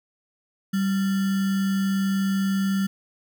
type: tone with sample-and-hold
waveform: sine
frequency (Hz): 194.3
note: G3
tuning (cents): -15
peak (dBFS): -20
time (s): 0.73-2.87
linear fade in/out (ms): 10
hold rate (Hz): 1575
effects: none